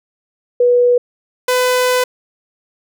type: tone pair in turn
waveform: sine / sawtooth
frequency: 488.4 / 502.1 Hz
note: B4 / B4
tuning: -19 / +29 cents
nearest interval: unison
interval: 48 cents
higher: second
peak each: -8 dBFS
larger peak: neither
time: 0.6-0.98 / 1.48-2.04 s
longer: second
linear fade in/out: 5 ms
effects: none